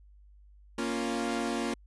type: chord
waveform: sawtooth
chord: Bb minor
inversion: none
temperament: equal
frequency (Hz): 233.1 / 277.2 / 349.2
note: Bb3 / Db4 / F4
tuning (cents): 0 / 0 / 0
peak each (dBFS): -29 / -31 / -31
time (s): 0.78-1.74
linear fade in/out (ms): 5
effects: added 50 Hz sine -53 dBFS peak until 1.86 s + resampled to 24000 Hz